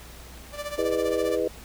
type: tone with tremolo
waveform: sawtooth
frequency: 587 Hz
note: D5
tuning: 1 cent flat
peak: -25 dBFS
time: 0.52-1.39 s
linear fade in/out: 50 ms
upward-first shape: sine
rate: 15 Hz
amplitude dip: 75%
type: chord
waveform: sine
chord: E major seventh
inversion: none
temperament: just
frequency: 329.6 / 412 / 494.4 / 618.1 Hz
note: E4 / G#4 / B4 / D#5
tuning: 0 / -14 / +2 / -12 cents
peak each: -30 / -28 / -26 / -31 dBFS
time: 0.78-1.48 s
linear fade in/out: 5 ms
effects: added 60 Hz sine -46 dBFS peak until 1.64 s + pink hiss -46 dBFS RMS until 1.64 s